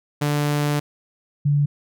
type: tone pair in turn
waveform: sawtooth / sine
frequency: 146.83 / 144.64 Hz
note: D3 / D3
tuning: 0 / -26 cents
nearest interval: unison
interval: 26 cents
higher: first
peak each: -15 dBFS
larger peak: neither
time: 0.21-0.8 / 1.45-1.66 s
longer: first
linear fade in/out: 10 ms
effects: none